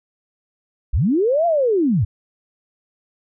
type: linear two-way sweep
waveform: sine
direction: up then down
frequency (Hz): 36.05 to 701 to 80.2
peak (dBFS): -14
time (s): 0.93-2.05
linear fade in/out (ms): 10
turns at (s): 1.46
effects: none